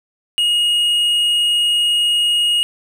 sine tone with tanh clipping, 2874 Hz, F7, 49 cents sharp, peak -14 dBFS, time 0.38-2.63 s, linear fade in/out 0 ms, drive 6 dB, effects none

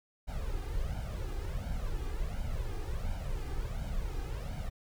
brown noise with flanger, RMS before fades -35 dBFS, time 0.27-4.7 s, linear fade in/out 20 ms, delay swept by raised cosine 1.3 to 2.5 ms, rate 1.4 Hz, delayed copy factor +0.75, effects none

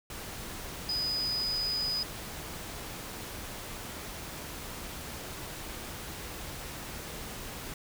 sine tone in noise, 4978 Hz, D#8, in tune, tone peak -29 dBFS, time 0.89-2.03 s, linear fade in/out 2 ms, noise pink, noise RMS -41 dBFS, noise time 0.1-7.74 s, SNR +9 dB, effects none

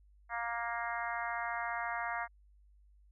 harmonic tone, 234.3 Hz, A#3, 9 cents sharp, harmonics 3 / 4 / 5 / 6 / 7 / 8 / 9, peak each -40 / -41 / -42 / -43 / -43 / -44 / -45 dBFS, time 0.29-2.28 s, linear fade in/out 50 ms, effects added 50 Hz sine -60 dBFS peak until 3.11 s

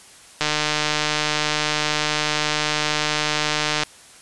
click train, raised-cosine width 0.2 ms, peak -3 dBFS, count 518, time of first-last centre 0.41-3.834 s, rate 151 Hz, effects white hiss -46 dBFS RMS until 4.21 s + resampled to 24000 Hz

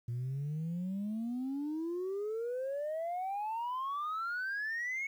sine exponential sweep, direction up, 116.54 to 2217 Hz, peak -32 dBFS, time 0.08-5.07 s, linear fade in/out 5 ms, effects tanh soft clip ceiling -32 dBFS + 11-bit

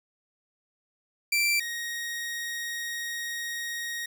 sawtooth tone pair in turn, 2347 / 1876.3 Hz, D7 / A#6, -2 / +11 cents, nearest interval major third, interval 387 cents, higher first, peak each -19 / -28 dBFS, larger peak first, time 1.32-1.6 / 1.6-4.06 s, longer second, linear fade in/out 5 ms, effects none

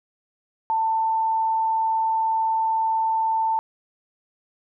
sine tone, 891 Hz, A5, 22 cents sharp, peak -19 dBFS, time 0.7-3.59 s, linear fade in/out 0 ms, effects none

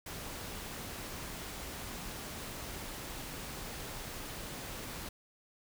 pink noise, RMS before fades -43 dBFS, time 0.06-5.09 s, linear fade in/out 5 ms, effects none

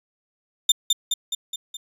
30% pulse tone with echo, 3592 Hz, A7, 35 cents sharp, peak -9 dBFS, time 0.69-0.72 s, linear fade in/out 5 ms, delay 210 ms, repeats 5, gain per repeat -4 dB, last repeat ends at 1.77 s, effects resampled to 32000 Hz

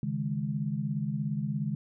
sine chord, C# suspended second, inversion none, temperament equal, 138.59 / 155.56 / 207.7 Hz, C#3 / D#3 / G#3, 0 / 0 / 0 cents, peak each -33 dBFS, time 0.03-1.75 s, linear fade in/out 2 ms, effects none

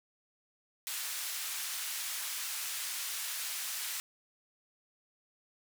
white band-pass noise, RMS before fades -38 dBFS, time 0.87-4 s, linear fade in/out 0 ms, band 1300 to 14000 Hz, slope 12 dB/octave, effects none

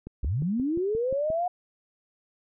click train, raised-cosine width 3 ms, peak -25 dBFS, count 8, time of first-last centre 0.07-1.302 s, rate 5.68 Hz
sine linear sweep, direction up, 50.2 to 729 Hz, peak -24 dBFS, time 0.23-1.48 s, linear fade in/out 5 ms
effects none

